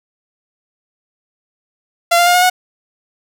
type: tone with pitch steps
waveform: sawtooth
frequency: 686 / 697.2 / 708.6 / 720.1 / 731.8 Hz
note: F5 / F5 / F5 / F#5 / F#5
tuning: -31 / -3 / +25 / -47 / -19 cents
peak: -5 dBFS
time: 2.11-2.5 s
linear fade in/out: 10 ms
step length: 78 ms
effects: none